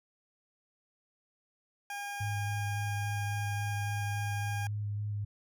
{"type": "tone", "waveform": "20% pulse", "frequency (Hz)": 810, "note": "G#5", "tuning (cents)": -43, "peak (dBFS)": -32, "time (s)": [1.9, 4.67], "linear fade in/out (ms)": 2}
{"type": "tone with vibrato", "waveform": "sine", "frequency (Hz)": 103.83, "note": "G#2", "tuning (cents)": 0, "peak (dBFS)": -32, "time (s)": [2.2, 5.25], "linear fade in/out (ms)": 10, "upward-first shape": "square", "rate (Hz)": 3.6, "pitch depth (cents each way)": 12}
{"effects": []}